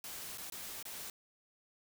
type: noise with dropouts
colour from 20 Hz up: white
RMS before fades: -45 dBFS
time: 0.04-1.1 s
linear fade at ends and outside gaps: 1 ms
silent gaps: 0.375-0.382 / 0.5-0.522 / 0.827-0.853 s
effects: none